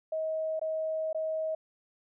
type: tone with dropouts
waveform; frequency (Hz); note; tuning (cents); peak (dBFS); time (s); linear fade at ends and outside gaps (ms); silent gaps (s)
sine; 634; D#5; +32; -29; 0.12-1.55; 5; 0.595-0.614 / 1.13-1.146
effects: none